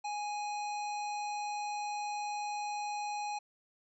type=harmonic tone; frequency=830.6 Hz; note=G#5; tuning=in tune; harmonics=1 / 3 / 5 / 7 / 9; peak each=-35 / -45 / -49 / -52 / -54 dBFS; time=0.04-3.39 s; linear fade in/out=10 ms; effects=none